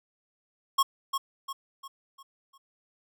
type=tone with echo; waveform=square; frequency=1089 Hz; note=C#6; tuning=31 cents flat; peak=-20 dBFS; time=0.78-0.83 s; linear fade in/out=10 ms; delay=350 ms; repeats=5; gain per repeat=-7 dB; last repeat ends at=2.58 s; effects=none